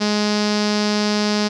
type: tone with low-pass filter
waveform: sawtooth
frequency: 209.2 Hz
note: G#3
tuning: 13 cents sharp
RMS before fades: -19 dBFS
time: 0-1.49 s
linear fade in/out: 20 ms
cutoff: 5100 Hz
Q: 4.3
effects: none